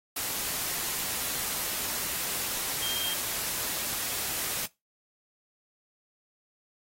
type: tone in noise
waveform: sine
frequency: 3202 Hz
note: G7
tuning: 36 cents sharp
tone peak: -31 dBFS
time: 2.82-3.14 s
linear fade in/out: 5 ms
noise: white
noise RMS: -32 dBFS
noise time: 0.16-4.66 s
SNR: -2 dB
effects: noise-tail reverb RT60 0.2 s tail -19 dB re dry + AAC 48 kbps